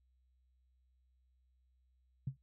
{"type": "tone with exponential decay", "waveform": "sine", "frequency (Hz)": 134, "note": "C3", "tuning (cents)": 42, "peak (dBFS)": -31, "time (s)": [2.27, 2.37], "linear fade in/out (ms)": 5, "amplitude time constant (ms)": 21, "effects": ["added 63 Hz sine -70 dBFS peak until 2.42 s"]}